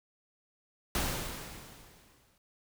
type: noise with exponential decay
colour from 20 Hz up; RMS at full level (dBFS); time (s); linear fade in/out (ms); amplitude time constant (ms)
pink; -30; 0.95-2.38; 2; 310
effects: none